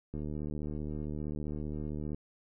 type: click train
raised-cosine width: 3 ms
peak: -26 dBFS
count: 152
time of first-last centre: 0.14-2.145 s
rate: 75.3 Hz
effects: none